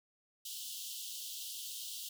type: high-pass noise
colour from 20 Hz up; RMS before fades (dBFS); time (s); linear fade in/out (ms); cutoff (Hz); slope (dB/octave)
pink; -44; 0.45-2.09; 5; 2900; 96
effects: none